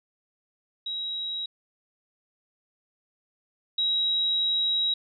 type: tone pair in turn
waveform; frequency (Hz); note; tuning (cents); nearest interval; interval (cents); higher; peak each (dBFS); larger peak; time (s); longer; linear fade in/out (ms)
sine; 3843 / 3843; B7 / B7; -48 / -48; unison; 0; neither; -29 / -22; second; 0.86-1.46 / 3.78-4.94; second; 5
effects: none